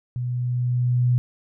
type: tone with level ramp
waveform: sine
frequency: 123.47 Hz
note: B2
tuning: in tune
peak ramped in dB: -24 to -15 dBFS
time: 0.16-1.18 s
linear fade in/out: 0 ms
effects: none